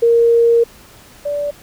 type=tone pair in turn; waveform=sine; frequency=466.2 / 580.7 Hz; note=A#4 / D5; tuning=0 / -20 cents; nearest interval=major third; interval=380 cents; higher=second; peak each=-8 / -17 dBFS; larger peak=first; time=0.02-0.64 / 1.25-1.51 s; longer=first; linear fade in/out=10 ms; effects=pink hiss -43 dBFS RMS until 1.62 s